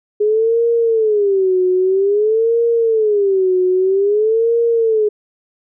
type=tone with vibrato; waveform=sine; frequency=413.7 Hz; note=G#4; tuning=7 cents flat; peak=-11 dBFS; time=0.2-5.09 s; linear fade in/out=10 ms; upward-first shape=sine; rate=0.51 Hz; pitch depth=210 cents each way; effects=none